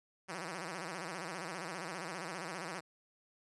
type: tone with vibrato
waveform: 5% pulse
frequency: 174.61 Hz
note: F3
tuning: in tune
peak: -29 dBFS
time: 0.28-2.81 s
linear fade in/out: 20 ms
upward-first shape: sine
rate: 15 Hz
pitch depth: 180 cents each way
effects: resampled to 24000 Hz